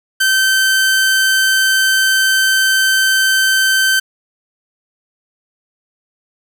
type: tone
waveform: sawtooth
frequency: 1546 Hz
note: G6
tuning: 24 cents flat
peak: -7 dBFS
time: 0.2-4 s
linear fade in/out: 10 ms
effects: none